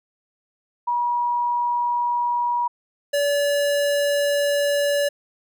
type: tone pair in turn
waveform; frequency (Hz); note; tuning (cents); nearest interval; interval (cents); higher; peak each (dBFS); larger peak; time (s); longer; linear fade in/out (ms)
sine / square; 962 / 573.8; B5 / D5; -46 / -40; major sixth; 894; first; -19; neither; 0.87-2.68 / 3.13-5.09; second; 10
effects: none